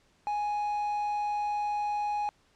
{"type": "tone with quantisation", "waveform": "triangle", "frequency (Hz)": 831, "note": "G#5", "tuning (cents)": 1, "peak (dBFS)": -26, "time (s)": [0.27, 2.29], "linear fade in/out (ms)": 0, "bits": 9, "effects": ["pink hiss -66 dBFS RMS until 2.55 s", "low-pass 7000 Hz 12 dB/octave"]}